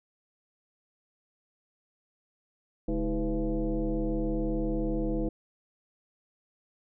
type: tone with frequency modulation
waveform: sine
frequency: 142.4 Hz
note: C#3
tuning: 47 cents sharp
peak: -26 dBFS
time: 2.88-5.29 s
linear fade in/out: 5 ms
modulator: 179 Hz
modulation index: 2
effects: none